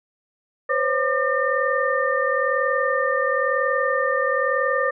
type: tone cluster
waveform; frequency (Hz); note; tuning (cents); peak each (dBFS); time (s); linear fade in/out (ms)
sine; 509 / 550 / 1200 / 1811; C5 / C#5 / D6 / A6; -48 / -14 / +37 / +49; -24; 0.69-4.91; 10
effects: none